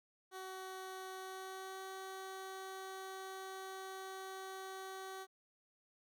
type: tone with pitch glide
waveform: 15% pulse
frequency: 376.9 to 381.3 Hz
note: F#4 to G4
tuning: +32 to -48 cents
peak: -39 dBFS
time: 0.31-5.27 s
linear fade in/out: 50 ms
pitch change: +20 cents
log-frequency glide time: 1.16-1.82 s
effects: none